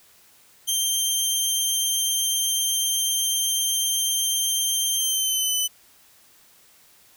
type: tone with pitch glide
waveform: 15% pulse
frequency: 3154 to 3010 Hz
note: G7 to F#7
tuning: +10 to +29 cents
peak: -14 dBFS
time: 0.67-5.68 s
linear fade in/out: 20 ms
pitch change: -81 cents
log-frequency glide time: 4.97-5.55 s
effects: white hiss -55 dBFS RMS until 7.16 s